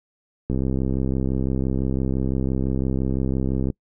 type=click train; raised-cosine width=3 ms; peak=-11 dBFS; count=212; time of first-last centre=0.5-3.702 s; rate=65.9 Hz; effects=noise-tail reverb RT60 0.1 s tail -26 dB re dry